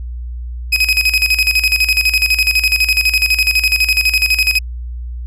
30% pulse tone with tremolo, 2528 Hz, D#7, 27 cents sharp, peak -6 dBFS, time 0.72-4.59 s, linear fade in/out 10 ms, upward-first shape square, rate 12 Hz, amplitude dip 70%, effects added 60 Hz sine -22 dBFS peak until 5.26 s + low-pass 12000 Hz 12 dB/octave

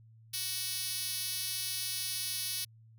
5% pulse tone with high-pass filter, 373.6 Hz, F#4, 17 cents sharp, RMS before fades -36 dBFS, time 0.33-2.65 s, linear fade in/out 10 ms, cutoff 5800 Hz, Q 0.85, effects added 112 Hz sine -55 dBFS peak until 2.98 s

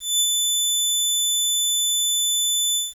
20% pulse tone with ADSR envelope, 3509 Hz, A7, 5 cents flat, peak -10 dBFS, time 0-2.94 s, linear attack 200 ms, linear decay 63 ms, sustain -3 dB, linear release 180 ms, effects 8-bit

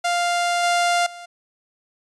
sawtooth tone with level steps, 698.5 Hz, F5, in tune, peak -15 / -13 / -32 dBFS, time 0.04-1.26 s, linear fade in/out 10 ms, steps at 0.63 / 1.06 s, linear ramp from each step 5 ms, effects resampled to 22050 Hz

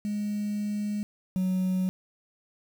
sine tone pair in turn, 207.7 / 185.57 Hz, G#3 / F#3, 0 / +5 cents, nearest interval major second, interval 195 cents, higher first, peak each -26 / -21 dBFS, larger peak second, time 0.05-1.03 / 1.36-1.89 s, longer first, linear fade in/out 0 ms, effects tanh soft clip ceiling -23 dBFS + 8-bit

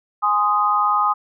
sine chord, Ab major, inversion none, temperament equal with one note detuned, 830.6 / 1039.9 / 1244.5 Hz, Ab5 / C6 / Eb6, 0 / -11 / 0 cents, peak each -21 / -22 / -17 dBFS, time 0.22-1.14 s, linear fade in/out 20 ms, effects none

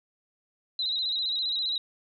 sine tone with vibrato, 3932 Hz, B7, 8 cents flat, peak -26 dBFS, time 0.79-1.78 s, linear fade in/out 2 ms, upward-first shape square, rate 15 Hz, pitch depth 50 cents each way, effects none

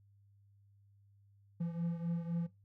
triangle beating tone pair, 168.5 / 172.4 Hz, E3 / F3, +38 / -22 cents, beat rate 3.9 Hz, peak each -34 / -39 dBFS, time 1.6-2.47 s, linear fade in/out 10 ms, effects noise-tail reverb RT60 0.2 s tail -17 dB re dry + added 100 Hz sine -63 dBFS peak until 2.64 s

